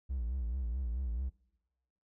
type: tone with vibrato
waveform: triangle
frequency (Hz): 61.4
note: B1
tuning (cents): -9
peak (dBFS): -30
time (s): 0.09-1.3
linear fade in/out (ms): 20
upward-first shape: sine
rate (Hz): 4.6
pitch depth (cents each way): 150
effects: noise-tail reverb RT60 1.0 s tail -25 dB re dry + tanh soft clip ceiling -26 dBFS